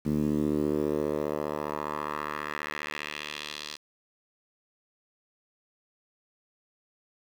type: tone with band-pass filter sweep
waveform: 10% pulse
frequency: 74.8 Hz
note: D2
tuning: 32 cents sharp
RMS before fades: -31 dBFS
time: 0.05-3.77 s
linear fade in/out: 20 ms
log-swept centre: 210 to 4400 Hz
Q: 1.9
effects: 8-bit